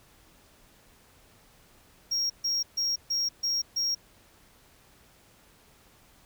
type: tone bursts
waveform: triangle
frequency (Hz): 5588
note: F8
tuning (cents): 0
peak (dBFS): -24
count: 6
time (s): 2.11-3.95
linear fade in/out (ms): 10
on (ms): 190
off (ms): 140
effects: pink hiss -59 dBFS RMS until 6.25 s